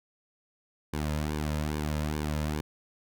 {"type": "tone with flanger", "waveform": "sawtooth", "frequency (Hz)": 75.7, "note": "D#2", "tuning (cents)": -47, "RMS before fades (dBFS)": -31, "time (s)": [0.93, 2.61], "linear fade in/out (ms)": 5, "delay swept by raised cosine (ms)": [1.5, 2.7], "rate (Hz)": 2.4, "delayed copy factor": -0.7, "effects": []}